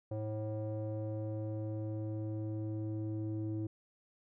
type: tone with low-pass filter sweep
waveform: square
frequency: 108.1 Hz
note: A2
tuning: 30 cents flat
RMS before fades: -38 dBFS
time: 0.11-3.67 s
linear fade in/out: 5 ms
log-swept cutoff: 570 to 360 Hz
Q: 3.4
effects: none